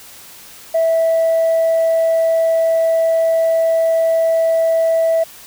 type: tone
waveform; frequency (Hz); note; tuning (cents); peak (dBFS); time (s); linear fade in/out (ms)
sine; 655; E5; -11; -10; 0.74-5.24; 10
effects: tanh soft clip ceiling -9 dBFS + white hiss -39 dBFS RMS until 5.46 s